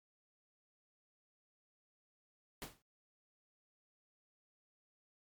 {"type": "noise with exponential decay", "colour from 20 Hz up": "pink", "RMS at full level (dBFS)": -42, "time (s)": [2.62, 2.82], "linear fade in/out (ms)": 0, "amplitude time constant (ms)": 42, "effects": ["MP3 96 kbps"]}